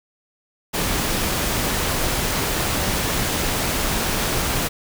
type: noise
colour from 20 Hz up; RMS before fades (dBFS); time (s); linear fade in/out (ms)
pink; -22; 0.73-4.69; 20
effects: none